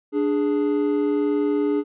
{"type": "tone pair together", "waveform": "triangle", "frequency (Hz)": [293.7, 415.4], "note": ["D4", "G#4"], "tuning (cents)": [0, 0], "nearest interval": "tritone", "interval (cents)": 600, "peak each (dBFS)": [-19, -20], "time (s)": [0.12, 1.84], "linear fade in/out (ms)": 50, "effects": ["resampled to 8000 Hz"]}